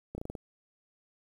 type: slowing click train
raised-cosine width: 2 ms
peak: -25 dBFS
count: 6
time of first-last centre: 0.15-0.352 s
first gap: 30 ms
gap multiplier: 1.15
effects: 9-bit